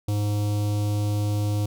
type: tone with notch filter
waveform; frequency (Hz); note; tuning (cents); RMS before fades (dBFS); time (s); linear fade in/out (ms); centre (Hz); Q
square; 103.83; G#2; 0; -24; 0.08-1.66; 5; 1700; 0.5
effects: none